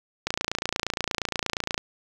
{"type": "click train", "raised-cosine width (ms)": 0.2, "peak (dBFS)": -8, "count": 44, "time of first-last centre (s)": [0.27, 1.779], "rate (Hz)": 28.5, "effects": ["7-bit"]}